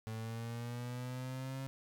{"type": "linear sweep", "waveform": "35% pulse", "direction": "up", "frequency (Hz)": [110, 135], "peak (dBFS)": -38, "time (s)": [0.07, 1.67], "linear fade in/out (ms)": 0, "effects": []}